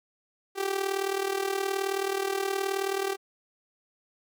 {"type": "tone with amplitude modulation", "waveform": "sawtooth", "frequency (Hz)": 390.2, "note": "G4", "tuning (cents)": -8, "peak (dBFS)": -20, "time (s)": [0.55, 3.17], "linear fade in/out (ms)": 50, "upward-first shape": "sine", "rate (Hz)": 38.9, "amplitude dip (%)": 75, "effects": []}